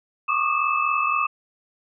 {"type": "tone cluster", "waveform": "sine", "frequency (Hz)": [1105, 1182, 1226, 2614], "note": ["C#6", "D6", "D#6", "E7"], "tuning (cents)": [-6, 11, -26, -15], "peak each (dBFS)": -25, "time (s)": [0.28, 1.27], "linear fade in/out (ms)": 10, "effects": []}